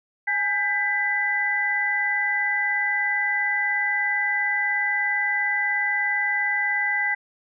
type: tone cluster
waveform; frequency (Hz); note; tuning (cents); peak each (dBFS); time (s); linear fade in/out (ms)
sine; 832 / 1591 / 1992; G#5 / G6 / B6; +3 / +25 / +14; -30 / -27 / -22; 0.27-7.15; 10
effects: none